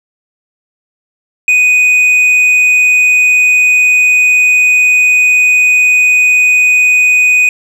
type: tone with tanh clipping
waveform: sine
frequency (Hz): 2489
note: D#7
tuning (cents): 0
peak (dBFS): -6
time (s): 1.48-7.49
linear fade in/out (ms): 2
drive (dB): 5
effects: none